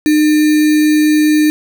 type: tone with sample-and-hold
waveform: sine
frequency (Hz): 304.7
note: D#4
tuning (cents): -36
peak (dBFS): -7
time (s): 0.06-1.5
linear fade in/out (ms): 0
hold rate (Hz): 2100
effects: none